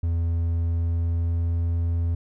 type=tone with pitch glide; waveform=triangle; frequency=83.9 to 84.53 Hz; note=E2 to E2; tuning=+31 to +44 cents; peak=-19 dBFS; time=0.03-2.15 s; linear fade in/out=5 ms; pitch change=+13 cents; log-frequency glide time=0.58-1.65 s; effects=none